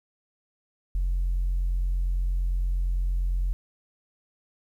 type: tone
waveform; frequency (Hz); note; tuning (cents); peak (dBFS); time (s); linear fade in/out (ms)
sine; 44.37; F1; +28; -21; 0.95-3.53; 0
effects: tanh soft clip ceiling -20 dBFS + 10-bit